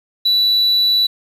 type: tone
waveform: sine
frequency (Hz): 3951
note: B7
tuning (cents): 0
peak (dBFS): -9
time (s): 0.25-1.07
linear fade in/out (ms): 10
effects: tanh soft clip ceiling -10 dBFS + 7-bit